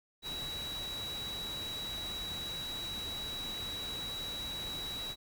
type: tone in noise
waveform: sine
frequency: 3897 Hz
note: B7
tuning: 24 cents flat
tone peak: -38 dBFS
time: 0.22-5.16 s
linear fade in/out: 50 ms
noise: pink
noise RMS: -45 dBFS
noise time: 0.22-5.16 s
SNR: +4 dB
effects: none